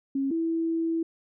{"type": "tone pair in turn", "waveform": "sine", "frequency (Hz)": [272.7, 328.8], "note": ["C#4", "E4"], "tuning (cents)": [-28, -4], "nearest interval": "minor third", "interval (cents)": 324, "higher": "second", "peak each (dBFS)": -24, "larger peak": "neither", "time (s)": [[0.15, 0.31], [0.31, 1.03]], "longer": "second", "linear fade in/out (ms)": 5, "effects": []}